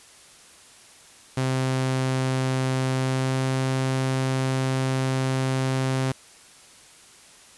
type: tone with pitch glide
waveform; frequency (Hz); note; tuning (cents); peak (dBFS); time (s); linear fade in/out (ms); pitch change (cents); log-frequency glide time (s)
sawtooth; 130.81 to 131.72; C3 to C3; 0 to +12; -18; 1.37-6.12; 5; +12; 2.96-3.45
effects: white hiss -50 dBFS RMS until 7.57 s + resampled to 24000 Hz